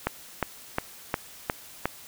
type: click train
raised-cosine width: 0.5 ms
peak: -9 dBFS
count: 6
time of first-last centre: 0.07-1.856 s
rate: 2.8 Hz
effects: white hiss -47 dBFS RMS until 2.07 s